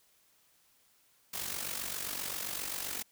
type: noise with amplitude modulation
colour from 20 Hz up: white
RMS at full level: -35 dBFS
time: 1.33-3.03 s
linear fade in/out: 10 ms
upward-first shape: sine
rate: 47.6 Hz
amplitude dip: 65%
effects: white hiss -68 dBFS RMS until 3.11 s